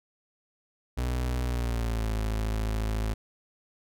35% pulse tone with pitch glide, 61.74 to 54.06 Hz, B1 to A1, 0 to -30 cents, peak -25 dBFS, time 0.97-3.14 s, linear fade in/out 10 ms, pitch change -230 cents, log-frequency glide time 1.43-2.13 s, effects none

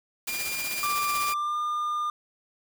white noise with tremolo, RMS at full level -32 dBFS, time 0.27-1.33 s, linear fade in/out 5 ms, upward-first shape sine, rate 16 Hz, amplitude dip 45%
sawtooth tone, 2399 Hz, D7, 36 cents sharp, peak -28 dBFS, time 0.28-1.34 s, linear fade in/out 2 ms
triangle tone with pitch glide, 1174.7 to 1207 Hz, D6 to D6, 0 to +47 cents, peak -24 dBFS, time 0.83-2.1 s, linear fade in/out 2 ms, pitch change +47 cents, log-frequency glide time 1.28-1.58 s
effects none

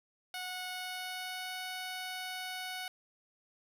10% pulse tone with pitch glide, 734 to 740 Hz, F#5 to F#5, -14 to 0 cents, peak -30 dBFS, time 0.34-2.88 s, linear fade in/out 2 ms, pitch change +14 cents, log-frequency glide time 0.66-1.62 s, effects none

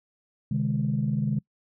sine chord, Ab major, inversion first, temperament equal with one note detuned, 130.81 / 151.57 / 207.7 Hz, C3 / Eb3 / Ab3, 0 / -45 / 0 cents, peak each -27 dBFS, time 0.51-1.39 s, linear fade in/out 5 ms, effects noise-tail reverb RT60 0.1 s tail -25 dB re dry + tanh soft clip ceiling -15 dBFS

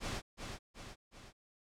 pink noise with echo, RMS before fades -39 dBFS, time 0-0.22 s, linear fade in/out 50 ms, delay 370 ms, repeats 3, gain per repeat -5 dB, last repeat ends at 1.33 s, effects low-pass 7000 Hz 12 dB/octave

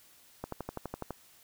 click train, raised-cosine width 1 ms, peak -22 dBFS, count 9, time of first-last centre 0.44-1.107 s, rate 12 Hz, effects white hiss -60 dBFS RMS until 1.43 s

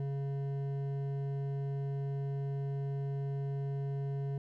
sine tone with hard clipping, 138.7 Hz, C#3, 1 cent sharp, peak -35 dBFS, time 0-4.38 s, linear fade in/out 2 ms, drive 9 dB, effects none

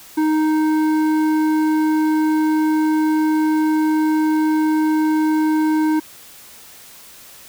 sine tone with hard clipping, 311.1 Hz, D#4, in tune, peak -16 dBFS, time 0.17-6 s, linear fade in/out 10 ms, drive 10 dB, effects white hiss -42 dBFS RMS until 7.48 s

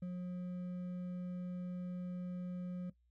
triangle tone with hard clipping, 179.6 Hz, F3, 49 cents sharp, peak -40 dBFS, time 0.02-2.9 s, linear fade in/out 5 ms, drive 8 dB, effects noise-tail reverb RT60 0.1 s tail -18 dB re dry + added 60 Hz sine -70 dBFS peak until 3.1 s

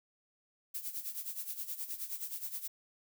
violet noise with tremolo, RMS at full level -38 dBFS, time 0.74-2.68 s, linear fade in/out 10 ms, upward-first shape sine, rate 9.5 Hz, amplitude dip 75%, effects none

